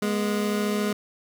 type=tone pair together; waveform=25% pulse; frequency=207.7 / 241.7 Hz; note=G#3 / B3; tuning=0 / -37 cents; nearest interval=minor third; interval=263 cents; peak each=-20 / -28 dBFS; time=0.02-0.93 s; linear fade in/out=5 ms; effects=none